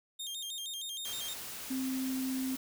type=tone with vibrato; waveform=sawtooth; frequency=3433 Hz; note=A7; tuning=43 cents flat; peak=-35 dBFS; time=0.19-1.34 s; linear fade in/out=10 ms; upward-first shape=square; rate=6.4 Hz; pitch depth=120 cents each way
type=noise; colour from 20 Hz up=white; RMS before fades=-43 dBFS; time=1.05-2.57 s; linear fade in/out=5 ms
type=tone; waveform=sine; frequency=261.6 Hz; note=C4; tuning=in tune; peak=-32 dBFS; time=1.7-2.56 s; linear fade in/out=10 ms
effects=none